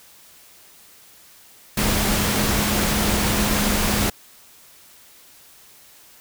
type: tone in noise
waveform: sine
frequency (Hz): 207.7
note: G#3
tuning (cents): 0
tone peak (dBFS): -25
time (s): 1.77-4.1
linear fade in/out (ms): 5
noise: pink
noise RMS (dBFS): -21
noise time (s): 1.77-4.1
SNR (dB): -7
effects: white hiss -49 dBFS RMS until 6.2 s